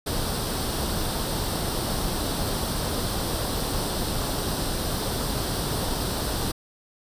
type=noise with comb filter; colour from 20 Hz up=pink; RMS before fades=-27 dBFS; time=0.06-6.52 s; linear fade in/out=10 ms; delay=0.22 ms; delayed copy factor=+0.6; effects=resampled to 32000 Hz